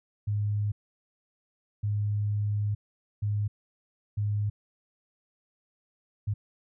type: tone bursts at uneven times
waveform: sine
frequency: 103.83 Hz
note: G#2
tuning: in tune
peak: -25 dBFS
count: 5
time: 0.27-0.72 / 1.83-2.75 / 3.22-3.48 / 4.17-4.5 / 6.27-6.34 s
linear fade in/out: 10 ms
effects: none